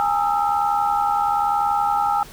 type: tone cluster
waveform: sine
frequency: 819 / 900 / 1267 / 1338 Hz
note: G#5 / A5 / D#6 / E6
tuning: -24 / +39 / +31 / +25 cents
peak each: -19 / -26 / -26 / -25 dBFS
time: 0-2.23 s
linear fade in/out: 0 ms
effects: pink hiss -42 dBFS RMS until 2.32 s